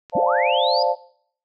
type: click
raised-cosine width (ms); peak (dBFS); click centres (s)
0.2; -24; 0.098
type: chord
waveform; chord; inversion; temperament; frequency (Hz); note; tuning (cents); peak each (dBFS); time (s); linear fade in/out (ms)
sine; D minor seventh; third; equal; 523.3 / 587.3 / 698.5 / 880; C5 / D5 / F5 / A5; 0 / 0 / 0 / 0; -22; 0.12-0.96; 50
type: linear sweep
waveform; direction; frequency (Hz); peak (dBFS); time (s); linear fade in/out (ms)
sine; up; 122.9 to 5000; -23; 0.15-0.83; 5
effects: noise-tail reverb RT60 0.6 s tail -20 dB re dry